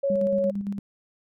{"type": "tone", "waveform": "sine", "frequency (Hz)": 554.4, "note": "C#5", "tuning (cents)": 0, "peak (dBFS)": -21, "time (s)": [0.03, 0.51], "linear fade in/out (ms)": 10}
{"type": "tone with tremolo", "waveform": "sine", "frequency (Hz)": 200.4, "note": "G3", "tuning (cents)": 38, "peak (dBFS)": -25, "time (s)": [0.1, 0.79], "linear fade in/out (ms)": 2, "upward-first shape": "square", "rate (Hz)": 8.8, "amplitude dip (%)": 50}
{"effects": []}